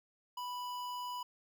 square tone with notch filter, 987.8 Hz, B5, in tune, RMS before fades -41 dBFS, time 0.37-1.23 s, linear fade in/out 5 ms, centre 9300 Hz, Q 1.5, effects none

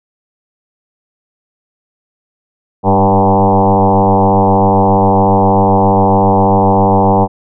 sine tone with frequency modulation, 487.7 Hz, B4, 22 cents flat, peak -6 dBFS, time 2.83-7.28 s, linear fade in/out 50 ms, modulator 96.8 Hz, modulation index 4.5, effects none

